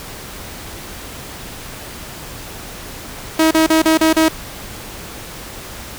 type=tone bursts; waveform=sawtooth; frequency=319.2 Hz; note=D#4; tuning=44 cents sharp; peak=-6 dBFS; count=6; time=3.39-4.285 s; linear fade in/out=5 ms; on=120 ms; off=35 ms; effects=pink hiss -32 dBFS RMS until 5.98 s